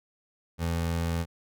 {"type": "tone", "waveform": "25% pulse", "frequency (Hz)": 83.8, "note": "E2", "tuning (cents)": 29, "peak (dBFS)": -23, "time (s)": [0.58, 1.26], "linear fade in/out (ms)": 50, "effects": []}